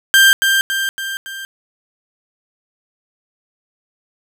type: tone with echo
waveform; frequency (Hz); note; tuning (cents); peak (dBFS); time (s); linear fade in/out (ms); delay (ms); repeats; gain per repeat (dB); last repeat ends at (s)
30% pulse; 1581; G6; +14; -4; 0.14-0.33; 0; 280; 4; -5; 1.45
effects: none